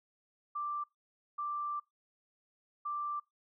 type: tone bursts at uneven times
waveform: sine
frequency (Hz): 1177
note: D6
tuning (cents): +3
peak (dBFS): -34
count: 3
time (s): 0.55-0.84 / 1.38-1.8 / 2.85-3.2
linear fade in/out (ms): 10
effects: noise-tail reverb RT60 0.2 s tail -25 dB re dry